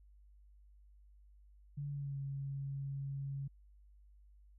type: tone with pitch glide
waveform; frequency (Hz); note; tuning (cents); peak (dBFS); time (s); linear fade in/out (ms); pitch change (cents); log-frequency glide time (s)
sine; 143.3 to 138.18; D3 to C#3; -42 to -5; -38; 1.77-3.48; 10; -63; 1.89-2.18
effects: added 50 Hz sine -59 dBFS peak until 4.58 s